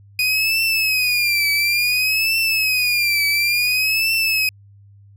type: tone with vibrato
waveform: 30% pulse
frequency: 2479 Hz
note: D#7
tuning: 7 cents flat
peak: -13 dBFS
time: 0.19-4.49 s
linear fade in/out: 2 ms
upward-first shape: triangle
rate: 0.57 Hz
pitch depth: 140 cents each way
effects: added 100 Hz sine -44 dBFS peak until 5.16 s